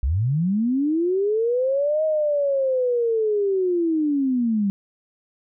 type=linear two-way sweep; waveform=sine; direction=up then down; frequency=57 to 632 to 193.7 Hz; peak=-18 dBFS; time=0.03-4.7 s; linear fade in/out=0 ms; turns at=2.04 s; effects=none